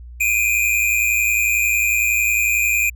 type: tone pair together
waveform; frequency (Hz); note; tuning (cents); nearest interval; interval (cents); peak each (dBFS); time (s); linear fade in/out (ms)
square; 2378 / 2489; D7 / D#7; +21 / 0; minor second; 79; -19; 0.2-2.9; 10
effects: added 60 Hz sine -34 dBFS peak until 2.95 s